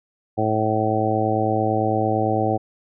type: harmonic tone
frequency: 108.9 Hz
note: A2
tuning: 17 cents flat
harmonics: 1 / 2 / 3 / 4 / 5 / 6 / 7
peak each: -25 / -28 / -25 / -27 / -26 / -28 / -23 dBFS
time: 0.37-2.58 s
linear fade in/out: 20 ms
effects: none